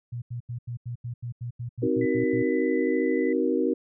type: tone bursts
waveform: sine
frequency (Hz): 120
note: B2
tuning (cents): -49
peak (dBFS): -30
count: 13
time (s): 0.12-2.428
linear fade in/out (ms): 10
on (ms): 100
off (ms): 84
type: chord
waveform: sine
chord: C half-diminished seventh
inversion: none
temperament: just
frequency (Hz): 261.6 / 314 / 376.7 / 470.9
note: C4 / Eb4 / Gb4 / Bb4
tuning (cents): 0 / +16 / +31 / +18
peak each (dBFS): -27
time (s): 1.82-3.74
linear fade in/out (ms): 10
type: tone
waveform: sine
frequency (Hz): 1999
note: B6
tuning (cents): +20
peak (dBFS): -36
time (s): 2.01-3.33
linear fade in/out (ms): 5
effects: none